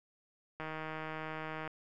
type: click train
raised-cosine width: 0.5 ms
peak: -26 dBFS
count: 170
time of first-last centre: 0.6-1.676 s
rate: 157 Hz
effects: none